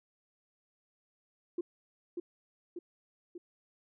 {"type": "tone with echo", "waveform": "sine", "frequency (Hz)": 349.2, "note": "F4", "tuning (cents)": 0, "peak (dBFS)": -30, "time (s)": [1.58, 1.61], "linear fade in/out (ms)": 5, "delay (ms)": 590, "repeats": 3, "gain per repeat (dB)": -4, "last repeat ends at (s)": 3.38, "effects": ["tanh soft clip ceiling -26 dBFS"]}